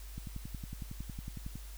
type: click train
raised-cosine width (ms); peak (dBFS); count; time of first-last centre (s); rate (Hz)
5; -29; 16; 0.18-1.556; 10.9
effects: added 50 Hz sine -44 dBFS peak until 1.77 s + white hiss -55 dBFS RMS until 1.77 s